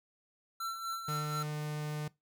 square tone with tremolo, 1347 Hz, E6, 37 cents sharp, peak -35 dBFS, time 0.6-1.43 s, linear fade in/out 5 ms, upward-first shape sine, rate 4.1 Hz, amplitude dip 55%
45% pulse tone, 150.6 Hz, D3, 44 cents sharp, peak -35 dBFS, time 1.08-2.08 s, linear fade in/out 5 ms
effects noise-tail reverb RT60 0.2 s tail -21 dB re dry

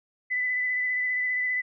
sine tone with vibrato, 2000 Hz, B6, 21 cents sharp, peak -24 dBFS, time 0.3-1.62 s, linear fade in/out 20 ms, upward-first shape square, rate 15 Hz, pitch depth 12 cents each way, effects none

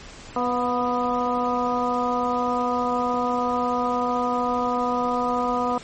harmonic tone with a mistuned harmonic, 246.9 Hz, B3, in tune, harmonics 1 / 2 / 3 / 4 / 5, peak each -27 / -27 / -27 / -27 / -27 dBFS, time 0.36-5.78 s, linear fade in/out 2 ms, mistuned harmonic 3, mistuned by -31 cents, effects pink hiss -42 dBFS RMS until 5.83 s + MP3 32 kbps

